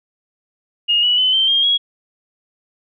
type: tone with pitch steps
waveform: sine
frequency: 2854 / 2941 / 3031 / 3123 / 3218 / 3316 Hz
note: F7 / F#7 / F#7 / G7 / G7 / G#7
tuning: +37 / -11 / +41 / -7 / +45 / -3 cents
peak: -12 dBFS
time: 0.88-1.78 s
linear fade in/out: 20 ms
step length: 150 ms
effects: none